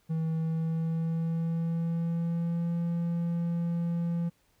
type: tone with pitch glide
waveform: triangle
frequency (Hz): 161.3 to 170.01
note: E3 to F3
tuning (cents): -37 to -46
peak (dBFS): -25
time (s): 0.09-4.3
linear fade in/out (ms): 20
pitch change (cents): +91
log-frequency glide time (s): 0.34-2.73
effects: pink hiss -69 dBFS RMS until 4.6 s